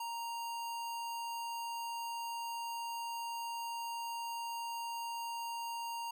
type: tone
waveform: square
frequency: 932.3 Hz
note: A#5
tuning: in tune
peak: -39 dBFS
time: 0-6.11 s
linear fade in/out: 5 ms
effects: none